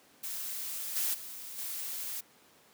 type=noise with level steps; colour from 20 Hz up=blue; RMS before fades=-38 / -31 / -44 / -38 dBFS; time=0.23-2.21 s; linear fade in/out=10 ms; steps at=0.95 / 1.13 / 1.57 s; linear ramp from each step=20 ms; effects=pink hiss -61 dBFS RMS until 2.73 s + high-pass 200 Hz 12 dB/octave